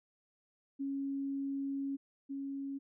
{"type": "tone pair in turn", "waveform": "sine", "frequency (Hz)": [275.6, 275.6], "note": ["C#4", "C#4"], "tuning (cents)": [-10, -10], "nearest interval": "unison", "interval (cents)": 0, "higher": "neither", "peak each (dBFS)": [-34, -37], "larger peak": "first", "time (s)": [[0.79, 1.97], [2.29, 2.79]], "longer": "first", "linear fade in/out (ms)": 20, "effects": []}